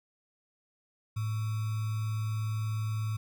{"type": "tone with sample-and-hold", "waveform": "sine", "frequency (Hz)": 108.4, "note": "A2", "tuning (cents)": -25, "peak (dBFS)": -29, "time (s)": [1.16, 3.17], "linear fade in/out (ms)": 10, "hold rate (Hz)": 1225, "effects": []}